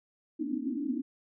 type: band-pass noise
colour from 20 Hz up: white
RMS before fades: -33 dBFS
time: 0.39-1.02 s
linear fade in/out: 10 ms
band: 240 to 310 Hz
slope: 96 dB/octave
effects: none